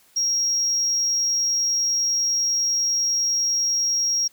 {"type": "tone", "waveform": "sine", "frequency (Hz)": 5610, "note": "F8", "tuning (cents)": 7, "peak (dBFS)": -17, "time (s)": [0.16, 4.28], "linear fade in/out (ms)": 10, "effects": ["tanh soft clip ceiling -17 dBFS", "white hiss -57 dBFS RMS until 4.32 s"]}